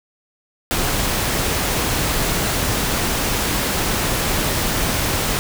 pink noise, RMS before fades -20 dBFS, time 0.71-5.39 s, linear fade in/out 0 ms, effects none

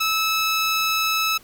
15% pulse tone, 1303 Hz, E6, 20 cents flat, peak -13 dBFS, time 0-1.38 s, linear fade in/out 10 ms, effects pink hiss -50 dBFS RMS until 1.43 s

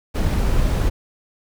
brown noise, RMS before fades -18 dBFS, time 0.14-0.9 s, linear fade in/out 20 ms, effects none

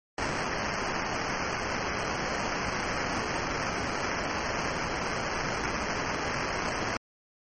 white noise with sample-and-hold, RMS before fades -31 dBFS, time 0.18-6.97 s, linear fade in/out 2 ms, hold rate 3675 Hz, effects MP3 32 kbps

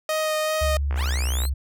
sawtooth tone with vibrato, 622 Hz, D#5, 1 cent flat, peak -18 dBFS, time 0.09-0.77 s, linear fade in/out 2 ms, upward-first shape sine, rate 2.6 Hz, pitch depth 11 cents each way
sine tone with pitch glide, 70.8 to 67.64 Hz, C#2 to C#2, +37 to -42 cents, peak -21 dBFS, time 0.61-1.54 s, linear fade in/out 10 ms, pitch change -79 cents, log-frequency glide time 1.01-1.24 s
click train, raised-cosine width 0.5 ms, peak -19 dBFS, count 34, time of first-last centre 0.91-1.453 s, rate 60.8 Hz
15% pulse linear sweep, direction up, 554.4 to 4377 Hz, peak -23 dBFS, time 0.95-1.5 s, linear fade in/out 50 ms
effects none

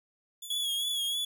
15% pulse tone with tremolo, 3466 Hz, A7, 27 cents flat, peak -32 dBFS, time 0.42-1.14 s, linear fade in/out 5 ms, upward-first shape sine, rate 11 Hz, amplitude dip 40%
45% pulse tone with vibrato, 3340 Hz, G#7, 9 cents sharp, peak -29 dBFS, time 0.5-1.25 s, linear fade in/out 5 ms, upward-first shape sine, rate 3.2 Hz, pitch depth 52 cents each way
effects none

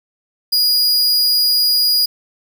45% pulse tone, 4888 Hz, D#8, 32 cents flat, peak -11 dBFS, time 0.52-2.06 s, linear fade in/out 10 ms, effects 8-bit

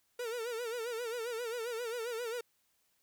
45% pulse tone with vibrato, 468.1 Hz, A#4, 7 cents sharp, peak -36 dBFS, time 0.19-2.41 s, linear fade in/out 5 ms, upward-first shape sine, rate 7.5 Hz, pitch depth 100 cents each way, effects white hiss -75 dBFS RMS until 3.02 s

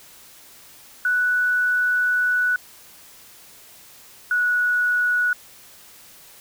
sine tone pair in turn, 1480 / 1467.2 Hz, F#6 / F#6, 0 / -15 cents, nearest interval unison, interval 15 cents, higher first, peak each -17 dBFS, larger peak neither, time 1.05-2.56 / 4.31-5.33 s, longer first, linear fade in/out 2 ms, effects white hiss -47 dBFS RMS until 6.4 s

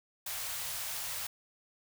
white band-stop noise, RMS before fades -38 dBFS, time 0.26-1.27 s, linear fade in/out 5 ms, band 140 to 560 Hz, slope 24 dB/octave, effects none

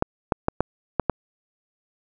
clicks, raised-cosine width 1 ms, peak -5 dBFS, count 6, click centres 0.024 / 0.322 / 0.484 / 0.606 / 0.997 / 1.097 s, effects none

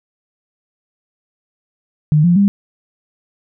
sine tone with pitch steps, 151.7 / 174.26 / 200.2 Hz, D#3 / F3 / G3, -44 / -4 / +37 cents, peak -8 dBFS, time 2.12-2.48 s, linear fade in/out 0 ms, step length 120 ms, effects none

